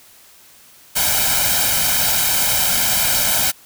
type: noise with comb filter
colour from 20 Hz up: white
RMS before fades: -17 dBFS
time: 0.95-3.52 s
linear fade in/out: 20 ms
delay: 1.3 ms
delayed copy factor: +0.75
effects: white hiss -47 dBFS RMS until 3.65 s